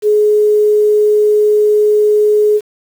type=tone with quantisation; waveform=sine; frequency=421.3 Hz; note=G#4; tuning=25 cents sharp; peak=-7 dBFS; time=0.02-2.61 s; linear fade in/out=50 ms; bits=6; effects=none